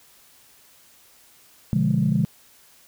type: chord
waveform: sine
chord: B diminished seventh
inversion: none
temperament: equal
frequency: 123.47 / 146.83 / 174.61 / 207.7 Hz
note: B2 / D3 / F3 / Ab3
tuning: 0 / 0 / 0 / 0 cents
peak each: -25 / -22 / -23 / -22 dBFS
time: 1.73-2.25 s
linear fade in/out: 0 ms
effects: tanh soft clip ceiling -9 dBFS + white hiss -54 dBFS RMS until 2.87 s